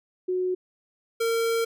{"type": "tone pair in turn", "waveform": ["sine", "square"], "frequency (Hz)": [366.8, 458.2], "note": ["F#4", "A#4"], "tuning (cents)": [-15, -30], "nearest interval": "major third", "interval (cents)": 385, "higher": "second", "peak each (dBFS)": -23, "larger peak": "neither", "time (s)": [[0.28, 0.55], [1.2, 1.65]], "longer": "second", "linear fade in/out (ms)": 10, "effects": []}